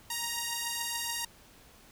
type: beating tone pair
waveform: 5% pulse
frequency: 932.3 / 939.3 Hz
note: A#5 / A#5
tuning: 0 / +13 cents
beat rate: 7 Hz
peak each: -25 / -22 dBFS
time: 0.1-1.25 s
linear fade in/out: 5 ms
effects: pink hiss -57 dBFS RMS until 1.91 s